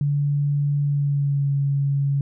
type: tone with pitch glide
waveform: sine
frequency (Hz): 143.9 to 140.05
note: D3 to C#3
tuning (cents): -35 to +18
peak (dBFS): -18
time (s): 0.01-2.21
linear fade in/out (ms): 2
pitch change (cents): -47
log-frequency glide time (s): 0.83-1.52
effects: none